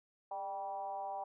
sine tone with frequency modulation, 784 Hz, G5, in tune, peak -38 dBFS, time 0.31-1.24 s, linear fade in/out 5 ms, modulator 186 Hz, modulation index 0.87, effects none

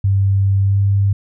sine tone with pitch glide, 98 to 99.37 Hz, G2 to G2, 0 to +24 cents, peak -11 dBFS, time 0.04-1.13 s, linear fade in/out 5 ms, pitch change +24 cents, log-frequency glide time 0.62-0.79 s, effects none

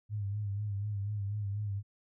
sine tone with vibrato, 102.3 Hz, G#2, 26 cents flat, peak -32 dBFS, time 0.09-1.83 s, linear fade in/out 50 ms, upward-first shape sine, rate 4.1 Hz, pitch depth 60 cents each way, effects none

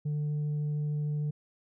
sine tone with tanh clipping, 148.9 Hz, D3, 24 cents sharp, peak -29 dBFS, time 0.05-1.31 s, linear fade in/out 10 ms, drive 2 dB, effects none

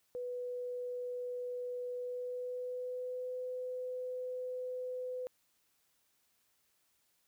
sine tone with pitch glide, 493.9 to 504.3 Hz, B4 to B4, 0 to +36 cents, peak -37 dBFS, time 0.15-5.27 s, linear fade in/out 0 ms, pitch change +36 cents, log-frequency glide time 1.94-3.39 s, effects white hiss -75 dBFS RMS until 7.27 s

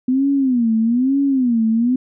sine tone with vibrato, 249.1 Hz, B3, 15 cents sharp, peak -13 dBFS, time 0.08-1.96 s, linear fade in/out 5 ms, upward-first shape sine, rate 1.1 Hz, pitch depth 200 cents each way, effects none

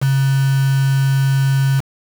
sine tone with quantisation, 135.7 Hz, C#3, 36 cents flat, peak -12 dBFS, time 0.01-1.81 s, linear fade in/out 20 ms, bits 4, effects none

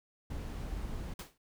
brown noise, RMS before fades -39 dBFS, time 0.3-1.14 s, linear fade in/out 5 ms
pink noise with exponential decay, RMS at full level -40 dBFS, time 1.19-1.38 s, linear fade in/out 5 ms, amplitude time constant 40 ms
effects none

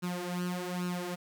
sawtooth tone with flanger, 178.6 Hz, F3, 39 cents sharp, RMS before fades -35 dBFS, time 0.02-1.16 s, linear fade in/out 20 ms, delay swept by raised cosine 0.73 to 4.93 ms, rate 1.2 Hz, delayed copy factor +0.75, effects 10-bit

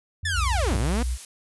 sine tone, 85.9 Hz, F2, 28 cents flat, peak -28 dBFS, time 0.23-0.79 s, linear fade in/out 5 ms
sawtooth linear two-way sweep, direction down then up, 1801 to 90.4 to 254.4 Hz, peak -21 dBFS, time 0.25-1.03 s, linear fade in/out 5 ms, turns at 0.77 s
sine tone with vibrato, 61.74 Hz, B1, in tune, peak -23 dBFS, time 0.33-1.18 s, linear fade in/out 50 ms, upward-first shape sine, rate 19 Hz, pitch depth 25 cents each way
blue noise, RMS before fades -37 dBFS, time 0.36-1.25 s, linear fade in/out 2 ms
effects resampled to 24000 Hz

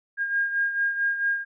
sine beating tone pair, 1618 / 1622.5 Hz, G#6 / G#6, -46 / -41 cents, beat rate 4.5 Hz, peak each -23 / -30 dBFS, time 0.17-1.45 s, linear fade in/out 50 ms, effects none

